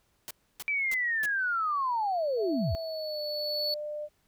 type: noise bursts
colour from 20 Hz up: white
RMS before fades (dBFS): -39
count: 4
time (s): 0.28-1.258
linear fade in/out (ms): 0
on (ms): 27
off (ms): 290
type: linear sweep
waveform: sine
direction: down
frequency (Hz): 2335 to 59.4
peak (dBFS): -26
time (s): 0.68-2.75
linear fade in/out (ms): 0
type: tone with exponential growth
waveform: triangle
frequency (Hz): 4435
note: C#8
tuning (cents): 0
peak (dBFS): -26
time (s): 1.39-3.74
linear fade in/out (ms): 1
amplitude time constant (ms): 510
type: tone with pitch glide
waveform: sine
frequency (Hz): 660 to 598.3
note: E5 to D5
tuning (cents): +2 to +32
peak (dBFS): -33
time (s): 2.36-4.09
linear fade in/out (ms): 50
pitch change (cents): -170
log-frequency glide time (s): 2.77-3.21
effects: pink hiss -71 dBFS RMS until 4.27 s